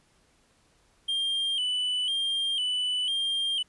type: tone with vibrato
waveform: triangle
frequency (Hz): 3089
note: G7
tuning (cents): -26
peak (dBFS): -24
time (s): 1.08-3.63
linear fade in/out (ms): 10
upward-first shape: square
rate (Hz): 1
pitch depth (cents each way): 60
effects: pink hiss -65 dBFS RMS until 3.68 s + resampled to 24000 Hz